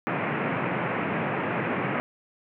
pink band-pass noise, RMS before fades -28 dBFS, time 0.07-2 s, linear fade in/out 0 ms, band 120 to 2500 Hz, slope 48 dB/octave, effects none

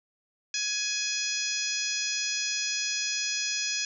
harmonic tone, 837 Hz, G#5, 13 cents sharp, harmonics 2 / 3 / 4 / 5 / 6 / 7 / 8, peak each -39 / -34 / -37 / -38 / -33 / -34 / -36 dBFS, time 0.54-3.85 s, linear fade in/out 2 ms, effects none

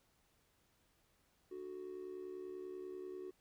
triangle tone with amplitude modulation, 370 Hz, F#4, in tune, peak -38 dBFS, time 1.51-3.31 s, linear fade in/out 10 ms, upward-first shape sine, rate 70.2 Hz, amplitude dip 80%, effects tanh soft clip ceiling -38 dBFS + pink hiss -75 dBFS RMS until 3.4 s

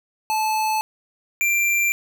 square tone pair in turn, 869 / 2365 Hz, A5 / D7, -22 / +12 cents, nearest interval octave + perfect fourth, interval 1734 cents, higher second, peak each -20 / -18 dBFS, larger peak second, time 0.3-0.81 / 1.41-1.92 s, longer neither, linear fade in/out 0 ms, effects none

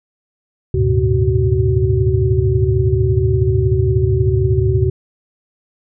sine tone cluster, 75.8 / 100 / 112.7 / 129.1 / 376.8 Hz, D#2 / G2 / A2 / C3 / F#4, -45 / +35 / +42 / -23 / +32 cents, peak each -18 dBFS, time 0.74-4.9 s, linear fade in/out 5 ms, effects none

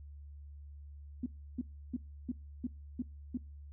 sine tone bursts, 246 Hz, B3, 7 cents flat, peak -32 dBFS, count 7, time 1.23-3.374 s, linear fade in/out 5 ms, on 32 ms, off 320 ms, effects noise-tail reverb RT60 0.3 s tail -23 dB re dry + added 72 Hz sine -47 dBFS peak until 3.72 s

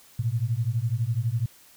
sine beating tone pair, 110 / 122 Hz, A2 / B2, 0 / -21 cents, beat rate 12 Hz, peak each -26 / -26 dBFS, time 0.19-1.46 s, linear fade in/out 5 ms, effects white hiss -54 dBFS RMS until 1.76 s

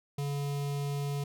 square tone with notch filter, 142.3 Hz, C#3, 46 cents sharp, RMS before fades -33 dBFS, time 0.18-1.24 s, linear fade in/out 5 ms, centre 1600 Hz, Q 1.5, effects none

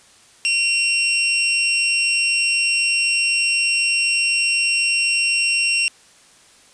sawtooth tone with amplitude modulation, 2748 Hz, F7, 29 cents flat, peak -11 dBFS, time 0.45-5.88 s, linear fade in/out 0 ms, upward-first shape sine, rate 285 Hz, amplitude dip 35%, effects white hiss -50 dBFS RMS until 6.73 s + resampled to 22050 Hz

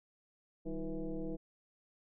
sine tone with frequency modulation, 150.2 Hz, D3, 39 cents sharp, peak -36 dBFS, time 0.65-1.37 s, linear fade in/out 20 ms, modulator 169 Hz, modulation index 2.1, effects none

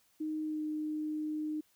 sine tone with pitch glide, 310 to 306.3 Hz, D#4 to D#4, -6 to -27 cents, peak -33 dBFS, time 0.2-1.61 s, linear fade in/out 10 ms, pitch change -21 cents, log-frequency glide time 0.43-0.62 s, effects white hiss -70 dBFS RMS until 1.75 s

